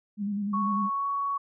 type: tone with vibrato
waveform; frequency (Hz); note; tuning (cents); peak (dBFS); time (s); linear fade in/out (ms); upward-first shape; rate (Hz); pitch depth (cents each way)
sine; 203.5; G#3; -35; -27; 0.17-0.9; 50; square; 10; 38
type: tone with pitch glide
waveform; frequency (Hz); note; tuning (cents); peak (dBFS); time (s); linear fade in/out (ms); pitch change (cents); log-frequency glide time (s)
sine; 1108.7 to 1119; C#6 to C#6; 0 to +16; -26; 0.53-1.38; 10; +16; 0.92-1.08
effects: none